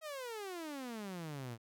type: exponential sweep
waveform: sawtooth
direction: down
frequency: 646 to 111.1 Hz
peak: -38 dBFS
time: 0.01-1.58 s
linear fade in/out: 50 ms
effects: none